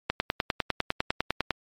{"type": "click train", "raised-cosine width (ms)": 0.3, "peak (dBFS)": -8, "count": 15, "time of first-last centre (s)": [0.1, 1.507], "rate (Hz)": 9.95, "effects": ["MP3 64 kbps"]}